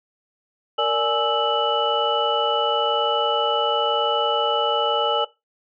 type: tone cluster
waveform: sine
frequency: 464 / 585 / 840 / 1314 / 2963 Hz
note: A#4 / D5 / G#5 / E6 / F#7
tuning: -8 / -7 / +19 / -6 / +2 cents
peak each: -24 dBFS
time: 0.78-5.25 s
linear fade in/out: 10 ms
effects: noise-tail reverb RT60 0.2 s tail -17 dB re dry + tanh soft clip ceiling -6 dBFS